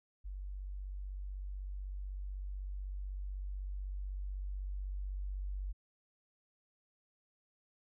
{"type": "tone with level ramp", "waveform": "sine", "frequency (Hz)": 48, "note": "G1", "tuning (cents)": -36, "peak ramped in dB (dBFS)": [-40, -36], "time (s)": [0.24, 5.73], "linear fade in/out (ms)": 20, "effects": []}